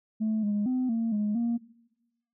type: tone with pitch steps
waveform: sine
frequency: 217.9 / 206.6 / 254.9 / 228 / 209.2 / 234.6 Hz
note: A3 / G#3 / C4 / A#3 / G#3 / A#3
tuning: -17 / -9 / -45 / -38 / +13 / +11 cents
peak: -23 dBFS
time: 0.2-1.58 s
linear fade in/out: 20 ms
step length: 230 ms
effects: noise-tail reverb RT60 1.0 s tail -22 dB re dry + tanh soft clip ceiling -22 dBFS